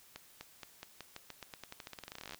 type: accelerating click train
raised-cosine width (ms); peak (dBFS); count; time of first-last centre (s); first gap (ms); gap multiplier
0.2; -27; 29; 0.16-2.346; 250; 0.89
effects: white hiss -61 dBFS RMS until 2.39 s